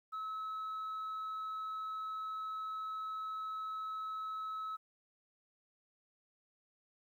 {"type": "tone", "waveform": "sine", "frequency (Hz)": 1293, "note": "E6", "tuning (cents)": -34, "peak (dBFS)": -36, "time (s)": [0.12, 4.77], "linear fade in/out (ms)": 20, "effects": ["tanh soft clip ceiling -37 dBFS", "12-bit"]}